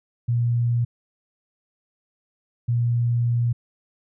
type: tone bursts at uneven times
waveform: sine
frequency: 119.1 Hz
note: A#2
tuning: 38 cents sharp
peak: -18 dBFS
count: 2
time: 0.28-0.85 / 2.68-3.53 s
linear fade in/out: 10 ms
effects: none